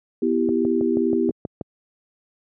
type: chord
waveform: sine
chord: E minor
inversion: second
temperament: equal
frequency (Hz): 246.9 / 329.6 / 392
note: B3 / E4 / G4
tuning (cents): 0 / 0 / 0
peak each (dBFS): -22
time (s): 0.22-1.31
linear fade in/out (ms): 5
type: click train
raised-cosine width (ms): 2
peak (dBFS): -15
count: 8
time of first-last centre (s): 0.49-1.612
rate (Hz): 6.24
effects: high-pass 100 Hz 12 dB/octave